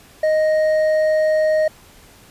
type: tone with hard clipping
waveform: triangle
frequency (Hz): 622.3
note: D#5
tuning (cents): 0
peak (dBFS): -15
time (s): 0.23-1.68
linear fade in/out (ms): 5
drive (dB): 8
effects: pink hiss -47 dBFS RMS until 2.3 s + resampled to 32000 Hz